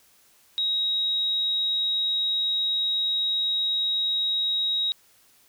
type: tone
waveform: sine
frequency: 3803 Hz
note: A#7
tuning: 34 cents sharp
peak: -22 dBFS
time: 0.58-4.92 s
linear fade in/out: 0 ms
effects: white hiss -59 dBFS RMS until 5.48 s